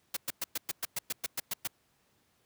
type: noise bursts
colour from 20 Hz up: white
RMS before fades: -33 dBFS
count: 12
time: 0.14-1.674 s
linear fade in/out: 5 ms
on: 27 ms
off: 110 ms
effects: pink hiss -71 dBFS RMS until 2.45 s + high-pass 80 Hz 12 dB/octave